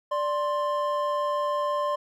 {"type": "tone pair together", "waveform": "triangle", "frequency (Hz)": [587.5, 1051], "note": ["D5", "C6"], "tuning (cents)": [1, 7], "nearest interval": "minor seventh", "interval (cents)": 1006, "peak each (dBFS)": -25, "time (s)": [0.11, 1.96], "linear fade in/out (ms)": 10, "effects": []}